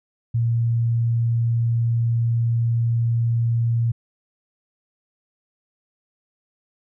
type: tone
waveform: sine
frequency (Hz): 116.54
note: A#2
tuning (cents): 0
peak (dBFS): -17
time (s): 0.34-3.92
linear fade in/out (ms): 10
effects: none